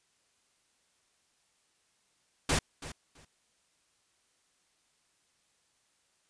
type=noise with echo; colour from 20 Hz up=pink; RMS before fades=-27 dBFS; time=2.49-2.59 s; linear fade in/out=5 ms; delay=330 ms; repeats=2; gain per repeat=-15 dB; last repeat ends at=3.25 s; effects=white hiss -72 dBFS RMS until 6.29 s + resampled to 22050 Hz